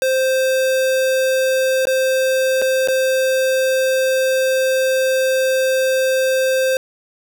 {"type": "tone with dropouts", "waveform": "square", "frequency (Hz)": 523.3, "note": "C5", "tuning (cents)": 0, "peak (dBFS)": -15, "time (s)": [0.02, 6.77], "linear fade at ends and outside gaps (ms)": 1, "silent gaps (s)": [[1.854, 1.87], [2.617, 2.621], [2.875, 2.884]], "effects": ["9-bit"]}